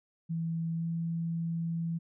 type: tone with pitch glide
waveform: sine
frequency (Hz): 164.81 to 166.44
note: E3 to E3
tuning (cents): 0 to +17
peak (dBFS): -30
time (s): 0.29-1.99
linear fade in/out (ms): 20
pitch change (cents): +17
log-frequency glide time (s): 0.75-0.85
effects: none